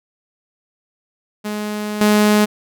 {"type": "tone with level steps", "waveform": "sawtooth", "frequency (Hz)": 210.1, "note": "G#3", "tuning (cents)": 20, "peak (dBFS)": [-18, -7], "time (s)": [1.44, 2.46], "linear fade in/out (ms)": 20, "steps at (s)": 2.01, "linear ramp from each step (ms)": 2, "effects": []}